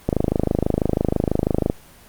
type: click train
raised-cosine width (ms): 2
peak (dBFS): -4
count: 43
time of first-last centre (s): 0.09-1.699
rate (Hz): 26.1
effects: pink hiss -47 dBFS RMS until 2.08 s + Opus 24 kbps